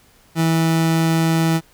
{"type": "tone", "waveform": "30% pulse", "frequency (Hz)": 163.2, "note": "E3", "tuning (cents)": -17, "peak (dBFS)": -12, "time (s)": [0.35, 1.61], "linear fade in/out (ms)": 50, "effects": ["pink hiss -53 dBFS RMS until 1.73 s"]}